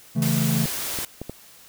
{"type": "chord", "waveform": "triangle", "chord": "A major", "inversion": "first", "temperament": "equal", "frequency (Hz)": [138.59, 164.81, 220], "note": ["C#3", "E3", "A3"], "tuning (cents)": [0, 0, 0], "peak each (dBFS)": -22, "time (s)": [0.15, 0.66], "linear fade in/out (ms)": 20}
{"type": "noise", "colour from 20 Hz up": "white", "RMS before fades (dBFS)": -29, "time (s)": [0.22, 1.05], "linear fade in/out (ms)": 2}
{"type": "clicks", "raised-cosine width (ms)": 2, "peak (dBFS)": -18, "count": 4, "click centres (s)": [0.656, 0.988, 1.216, 1.296]}
{"effects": ["white hiss -49 dBFS RMS until 1.68 s"]}